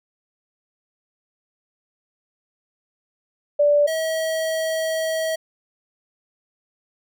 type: tone pair in turn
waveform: sine / square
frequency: 584 / 641.7 Hz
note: D5 / E5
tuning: -10 / -47 cents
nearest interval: major second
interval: 163 cents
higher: second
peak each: -13 / -22 dBFS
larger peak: first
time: 3.59-3.87 / 3.87-5.36 s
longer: second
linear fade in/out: 10 ms
effects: none